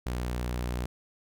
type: tone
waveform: sawtooth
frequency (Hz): 61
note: B1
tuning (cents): -21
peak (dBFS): -26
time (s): 0.06-0.86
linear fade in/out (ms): 5
effects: none